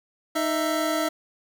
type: tone pair together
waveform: 25% pulse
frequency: 311.1 / 663 Hz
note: D#4 / E5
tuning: 0 / +10 cents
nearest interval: octave + minor second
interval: 1310 cents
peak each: -22 dBFS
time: 0.35-1.09 s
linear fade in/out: 10 ms
effects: none